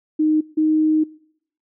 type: tone pair in turn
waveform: sine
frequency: 309.2 / 311.2 Hz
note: D#4 / D#4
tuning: -11 / 0 cents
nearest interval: unison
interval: 11 cents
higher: second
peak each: -14 dBFS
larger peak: neither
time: 0.19-0.41 / 0.57-1.04 s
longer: second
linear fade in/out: 10 ms
effects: noise-tail reverb RT60 0.7 s tail -23 dB re dry